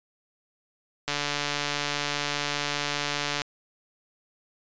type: click train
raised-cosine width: 0.2 ms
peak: -10 dBFS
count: 340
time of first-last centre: 1.08-3.418 s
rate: 145 Hz
effects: resampled to 16000 Hz